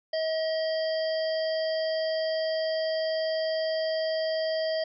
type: harmonic tone with a mistuned harmonic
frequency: 637 Hz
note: D#5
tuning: 41 cents sharp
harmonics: 1 / 3 / 5 / 7 / 8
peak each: -26 / -39 / -41 / -38 / -43 dBFS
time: 0.13-4.84 s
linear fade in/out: 5 ms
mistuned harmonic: 7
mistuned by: +92 cents
effects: none